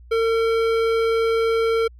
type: tone with hard clipping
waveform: sine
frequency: 453.9 Hz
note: A#4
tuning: 46 cents flat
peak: -19 dBFS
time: 0.11-1.88 s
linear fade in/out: 10 ms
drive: 14 dB
effects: added 60 Hz sine -42 dBFS peak until 1.99 s